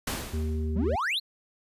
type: noise with exponential decay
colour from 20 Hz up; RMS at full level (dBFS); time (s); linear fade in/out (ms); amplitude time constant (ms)
pink; -28; 0.07-0.76; 5; 150
type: harmonic tone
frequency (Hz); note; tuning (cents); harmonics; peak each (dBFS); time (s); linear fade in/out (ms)
77.78; D#2; 0; 1 / 3 / 5; -27 / -35 / -38; 0.33-0.96; 10
type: exponential sweep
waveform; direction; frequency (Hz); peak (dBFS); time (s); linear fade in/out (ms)
triangle; up; 160.5 to 4435; -24; 0.75-1.2; 20
effects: resampled to 32000 Hz